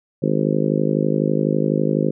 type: harmonic tone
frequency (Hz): 52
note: G#1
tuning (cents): +3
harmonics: 3 / 4 / 5 / 6 / 7 / 8 / 9 / 10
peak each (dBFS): -22 / -23 / -24 / -25 / -25 / -26 / -27 / -27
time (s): 0.22-2.11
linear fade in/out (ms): 10
effects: none